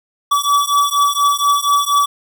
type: beating tone pair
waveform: square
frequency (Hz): 1145 / 1149.2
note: D6 / D6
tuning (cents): -44 / -38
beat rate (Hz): 4.2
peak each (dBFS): -16 / -16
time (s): 0.31-2.06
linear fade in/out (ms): 10
effects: none